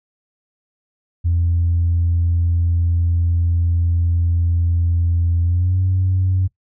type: tone with pitch glide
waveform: sine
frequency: 85.3 to 93.02 Hz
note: F2 to F#2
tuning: -40 to +10 cents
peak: -13 dBFS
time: 1.24-6.48 s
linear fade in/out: 20 ms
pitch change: +150 cents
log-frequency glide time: 5.43-5.79 s
effects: noise-tail reverb RT60 0.1 s tail -19 dB re dry + tanh soft clip ceiling -10 dBFS